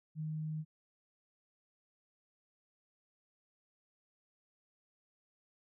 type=tone; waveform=sine; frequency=155.56 Hz; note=D#3; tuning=in tune; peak=-36 dBFS; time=0.15-0.65 s; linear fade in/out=50 ms; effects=none